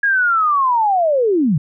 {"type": "linear sweep", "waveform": "sine", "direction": "down", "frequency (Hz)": [1661.2, 131.4], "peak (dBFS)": -12, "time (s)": [0.03, 1.58], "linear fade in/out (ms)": 5, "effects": []}